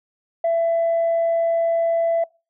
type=tone; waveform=sine; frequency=668 Hz; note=E5; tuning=23 cents sharp; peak=-15 dBFS; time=0.44-2.24 s; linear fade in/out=5 ms; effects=noise-tail reverb RT60 0.3 s tail -25 dB re dry + tanh soft clip ceiling -14 dBFS